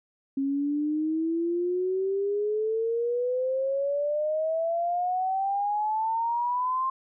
sine exponential sweep, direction up, 270.6 to 1060 Hz, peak -24 dBFS, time 0.37-6.9 s, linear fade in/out 5 ms, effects none

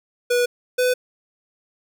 square tone pair in turn, 487.6 / 501 Hz, B4 / B4, -22 / +25 cents, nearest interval unison, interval 47 cents, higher second, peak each -17 dBFS, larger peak neither, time 0.3-0.46 / 0.78-0.94 s, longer neither, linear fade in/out 10 ms, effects none

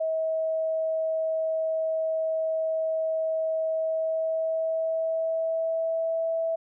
sine tone with pitch glide, 641 to 655.6 Hz, E5 to E5, -49 to -10 cents, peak -24 dBFS, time 0-6.56 s, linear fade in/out 10 ms, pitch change +39 cents, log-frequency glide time 3.71-6.28 s, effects none

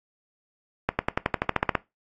accelerating click train, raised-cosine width 0.5 ms, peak -6 dBFS, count 12, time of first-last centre 0.89-1.752 s, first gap 100 ms, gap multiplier 0.95, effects noise-tail reverb RT60 0.2 s tail -19 dB re dry + AAC 32 kbps

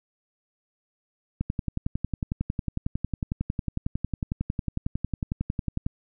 click train, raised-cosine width 5 ms, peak -14 dBFS, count 50, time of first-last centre 1.41-5.865 s, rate 11 Hz, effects none

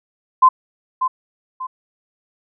sine tone with echo, 1032 Hz, C6, 24 cents flat, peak -6 dBFS, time 0.42-0.49 s, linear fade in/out 10 ms, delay 590 ms, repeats 2, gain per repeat -9 dB, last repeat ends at 1.67 s, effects none

